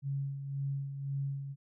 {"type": "tone with tremolo", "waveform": "sine", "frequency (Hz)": 138.59, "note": "C#3", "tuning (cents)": 0, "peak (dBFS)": -31, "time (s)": [0.02, 1.56], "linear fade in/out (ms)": 50, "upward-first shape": "sine", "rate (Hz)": 1.9, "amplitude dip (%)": 55, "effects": []}